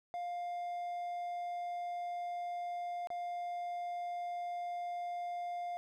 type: tone with dropouts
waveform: triangle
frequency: 703 Hz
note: F5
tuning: 11 cents sharp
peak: -35 dBFS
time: 0.14-5.77 s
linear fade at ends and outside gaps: 0 ms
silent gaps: 3.072-3.103 s
effects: none